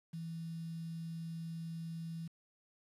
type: tone with quantisation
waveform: sine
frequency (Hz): 164.81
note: E3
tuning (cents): 0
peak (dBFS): -40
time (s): 0.13-2.28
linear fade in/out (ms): 10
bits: 10
effects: resampled to 32000 Hz